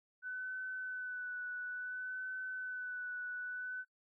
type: tone with vibrato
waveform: sine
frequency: 1498 Hz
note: F#6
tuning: 21 cents sharp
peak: -39 dBFS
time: 0.22-3.85 s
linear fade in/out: 50 ms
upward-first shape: sine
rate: 0.58 Hz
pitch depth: 22 cents each way
effects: noise-tail reverb RT60 0.1 s tail -25 dB re dry